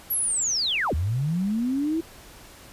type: linear two-way sweep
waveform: sine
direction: down then up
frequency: 11840 to 70.3 to 333.9 Hz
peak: -22 dBFS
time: 0.1-2.01 s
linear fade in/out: 10 ms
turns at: 0.94 s
effects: pink hiss -47 dBFS RMS until 2.72 s + resampled to 32000 Hz